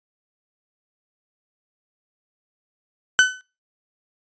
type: tone with exponential decay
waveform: 35% pulse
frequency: 1510 Hz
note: F#6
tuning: 35 cents sharp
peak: -6 dBFS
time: 3.19-3.41 s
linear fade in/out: 0 ms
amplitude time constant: 47 ms
effects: noise-tail reverb RT60 0.3 s tail -18 dB re dry + resampled to 16000 Hz